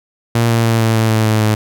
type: tone with pitch steps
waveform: sawtooth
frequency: 116.54 / 115.27 / 114.01 / 112.77 / 111.53 / 110.32 / 109.11 / 107.92 Hz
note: A#2 / A#2 / A#2 / A2 / A2 / A2 / A2 / A2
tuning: 0 / -19 / -38 / +43 / +24 / +5 / -14 / -33 cents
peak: -7 dBFS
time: 0.35-1.55 s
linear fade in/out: 5 ms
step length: 150 ms
effects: none